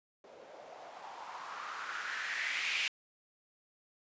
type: noise with low-pass filter sweep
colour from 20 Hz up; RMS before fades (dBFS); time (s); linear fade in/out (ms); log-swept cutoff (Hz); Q
violet; -40; 0.24-2.88; 2; 480 to 2600; 3.7
effects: resampled to 16000 Hz